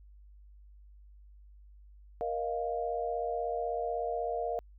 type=chord; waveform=sine; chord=Bb suspended fourth; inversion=none; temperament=equal with one note detuned; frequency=469.1 / 622.3 / 698.5 Hz; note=Bb4 / Eb5 / F5; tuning=+11 / 0 / 0 cents; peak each=-35 / -37 / -34 dBFS; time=2.21-4.59 s; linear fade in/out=0 ms; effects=added 50 Hz sine -52 dBFS peak until 4.78 s